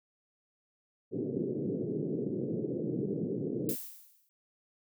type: band-pass noise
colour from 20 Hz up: white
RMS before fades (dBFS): -34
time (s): 1.11-3.76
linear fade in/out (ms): 50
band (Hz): 120 to 450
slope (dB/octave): 48
type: noise with exponential decay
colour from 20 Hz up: violet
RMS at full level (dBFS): -34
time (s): 3.69-4.29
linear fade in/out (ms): 0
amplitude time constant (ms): 130
effects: none